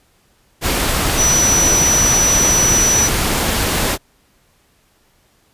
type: tone in noise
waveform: sine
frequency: 5920 Hz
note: F#8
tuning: in tune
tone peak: -12 dBFS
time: 1.16-3.1 s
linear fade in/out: 50 ms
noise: pink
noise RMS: -17 dBFS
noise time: 0.61-3.98 s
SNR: +2 dB
effects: pink hiss -57 dBFS RMS until 5.53 s + resampled to 32000 Hz